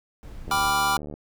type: noise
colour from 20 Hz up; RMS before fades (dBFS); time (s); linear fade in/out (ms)
brown; -39; 0.23-0.7; 0
type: click train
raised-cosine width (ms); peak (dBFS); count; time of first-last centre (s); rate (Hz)
2; -24; 50; 0.48-1.139; 74.3
type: chord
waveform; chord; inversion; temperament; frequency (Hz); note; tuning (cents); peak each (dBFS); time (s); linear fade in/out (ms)
square; G dominant seventh; none; equal; 784 / 987.8 / 1174.7 / 1396.9; G5 / B5 / D6 / F6; 0 / 0 / 0 / 0; -27; 0.51-0.97; 2
effects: none